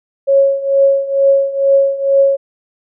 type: tone with tremolo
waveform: sine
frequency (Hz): 550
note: C#5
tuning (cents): -14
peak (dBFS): -5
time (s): 0.27-2.37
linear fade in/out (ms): 20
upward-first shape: triangle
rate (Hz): 2.2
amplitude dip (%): 85
effects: none